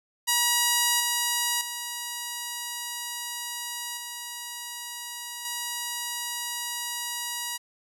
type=tone with level steps; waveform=5% pulse; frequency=960 Hz; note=B5; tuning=49 cents flat; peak=-9 / -12 / -20 / -23 / -18 dBFS; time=0.27-7.58 s; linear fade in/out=20 ms; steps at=1 / 1.61 / 3.97 / 5.45 s; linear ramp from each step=2 ms; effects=none